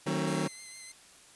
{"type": "chord", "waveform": "25% pulse", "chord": "D# diminished seventh", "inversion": "none", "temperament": "just", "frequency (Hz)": [155.56, 186.68, 224, 268.8], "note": ["D#3", "F#3", "A3", "C4"], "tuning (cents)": [0, 16, 31, 47], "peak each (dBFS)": [-29, -30, -34, -32], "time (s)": [0.06, 0.48], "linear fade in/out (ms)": 10}
{"type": "tone with vibrato", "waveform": "5% pulse", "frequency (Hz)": 2071, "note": "C7", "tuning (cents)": -18, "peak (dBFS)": -34, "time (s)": [0.27, 0.92], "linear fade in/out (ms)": 5, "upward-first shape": "triangle", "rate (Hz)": 6.5, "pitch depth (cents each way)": 28}
{"effects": ["white hiss -56 dBFS RMS until 1.35 s", "resampled to 24000 Hz"]}